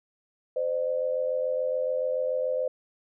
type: tone pair together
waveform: sine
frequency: 517 / 604 Hz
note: C5 / D5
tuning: -21 / +48 cents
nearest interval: minor third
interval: 269 cents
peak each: -26 / -30 dBFS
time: 0.56-2.68 s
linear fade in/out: 5 ms
effects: none